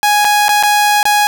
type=tone with dropouts; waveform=sawtooth; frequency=830.6 Hz; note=G#5; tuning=in tune; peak=-5 dBFS; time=0.03-1.27 s; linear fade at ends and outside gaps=0 ms; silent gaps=0.246-0.25 / 0.483-0.491 / 0.627-0.634 / 1.029-1.054 s; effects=none